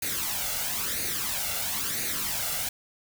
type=noise with flanger; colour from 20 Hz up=white; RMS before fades=-30 dBFS; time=0.02-2.69 s; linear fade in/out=5 ms; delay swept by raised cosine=0.46 to 1.46 ms; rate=1 Hz; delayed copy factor=+0.65; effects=none